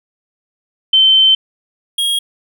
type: tone pair in turn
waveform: sine / square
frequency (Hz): 3090 / 3274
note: G7 / G#7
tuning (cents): -26 / -25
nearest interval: minor second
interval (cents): 101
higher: second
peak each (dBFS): -6 / -14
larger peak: first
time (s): 0.93-1.35 / 1.98-2.19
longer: first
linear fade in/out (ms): 5
effects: none